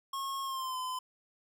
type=tone with pitch glide; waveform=square; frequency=1087 to 1020.1 Hz; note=C#6 to C6; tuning=-34 to -44 cents; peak=-35 dBFS; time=0.13-0.99 s; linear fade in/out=5 ms; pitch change=-110 cents; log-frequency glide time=0.43-0.77 s; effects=none